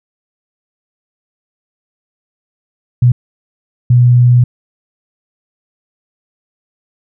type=tone bursts at uneven times; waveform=sine; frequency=122.7 Hz; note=B2; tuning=11 cents flat; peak=-4 dBFS; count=2; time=3.02-3.12 / 3.9-4.44 s; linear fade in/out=5 ms; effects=none